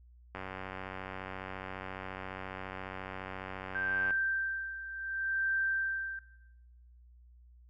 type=click train; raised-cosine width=0.5 ms; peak=-25 dBFS; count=356; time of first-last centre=0.35-4.107 s; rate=94.5 Hz
type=tone with tremolo; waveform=sine; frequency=1568 Hz; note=G6; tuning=in tune; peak=-28 dBFS; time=3.75-6.19 s; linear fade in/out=2 ms; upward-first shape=sine; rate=0.69 Hz; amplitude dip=75%
effects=noise-tail reverb RT60 0.9 s tail -17 dB re dry + added 60 Hz sine -55 dBFS peak until 7.69 s

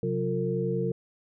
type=tone cluster; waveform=sine; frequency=131.8 / 181.9 / 352.6 / 454.5 Hz; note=C3 / F#3 / F4 / A#4; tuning=+13 / -29 / +17 / -44 cents; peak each=-31 / -31 / -34 / -29 dBFS; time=0.03-0.92 s; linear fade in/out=2 ms; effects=none

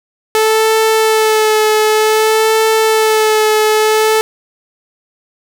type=tone with vibrato; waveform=sawtooth; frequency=435.9 Hz; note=A4; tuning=16 cents flat; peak=-5 dBFS; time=0.35-4.21 s; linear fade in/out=0 ms; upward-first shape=sine; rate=0.54 Hz; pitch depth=22 cents each way; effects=none

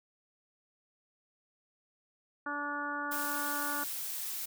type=harmonic tone; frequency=290 Hz; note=D4; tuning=22 cents flat; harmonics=1 / 2 / 3 / 4 / 5 / 6; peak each=-42 / -46 / -42 / -39 / -37 / -47 dBFS; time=2.46-3.84 s; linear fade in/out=5 ms
type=noise; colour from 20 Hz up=blue; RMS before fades=-38 dBFS; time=3.11-4.46 s; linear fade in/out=10 ms
effects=none

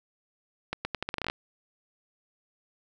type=accelerating click train; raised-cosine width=0.3 ms; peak=-14 dBFS; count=12; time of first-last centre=0.73-1.299 s; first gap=120 ms; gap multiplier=0.81; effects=none

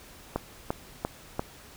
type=click train; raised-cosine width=1 ms; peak=-13 dBFS; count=4; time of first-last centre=0.36-1.394 s; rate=2.9 Hz; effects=pink hiss -50 dBFS RMS until 1.76 s

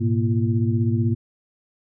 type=tone cluster; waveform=sine; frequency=107 / 122.9 / 234.2 / 340.3 Hz; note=A2 / B2 / A#3 / F4; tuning=-48 / -8 / +8 / -45 cents; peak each=-20 / -24 / -24 / -29 dBFS; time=0-1.15 s; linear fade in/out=20 ms; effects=none

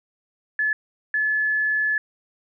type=tone bursts at uneven times; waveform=sine; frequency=1721 Hz; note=A6; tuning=39 cents flat; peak=-19 dBFS; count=2; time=0.59-0.73 / 1.14-1.98 s; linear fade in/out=2 ms; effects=none

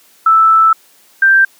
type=tone pair in turn; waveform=sine; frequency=1318.5 / 1574 Hz; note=E6 / G6; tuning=0 / +7 cents; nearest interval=minor third; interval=307 cents; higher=second; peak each=-5 dBFS; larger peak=neither; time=0.26-0.73 / 1.22-1.45 s; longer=first; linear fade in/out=5 ms; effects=white hiss -48 dBFS RMS until 1.59 s + high-pass 200 Hz 12 dB/octave

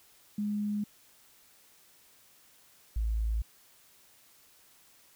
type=tone pair in turn; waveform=sine; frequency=207.7 / 55.01 Hz; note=G#3 / A1; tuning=0 / 0 cents; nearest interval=octave + major seventh; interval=2300 cents; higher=first; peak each=-29 / -27 dBFS; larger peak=second; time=0.38-0.84 / 2.96-3.42 s; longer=neither; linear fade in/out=5 ms; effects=white hiss -61 dBFS RMS until 5.15 s

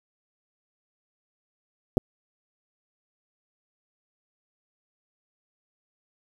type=clicks; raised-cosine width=2 ms; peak=-8 dBFS; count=2; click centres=1.971 / 1.979 s; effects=7-bit

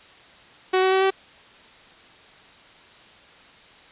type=tone with pitch steps; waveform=sawtooth; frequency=373.5 / 377.2 / 380.9 / 384.7 Hz; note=F#4 / F#4 / G4 / G4; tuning=+16 / +33 / -50 / -33 cents; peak=-13 dBFS; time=0.73-1.106 s; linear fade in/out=10 ms; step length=94 ms; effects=white hiss -49 dBFS RMS until 3.91 s + resampled to 8000 Hz

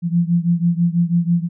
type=beating tone pair; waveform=sine; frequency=169.5 / 175.6 Hz; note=E3 / F3; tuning=+49 / +10 cents; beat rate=6.1 Hz; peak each=-16 / -18 dBFS; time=0.02-1.49 s; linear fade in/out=50 ms; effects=none

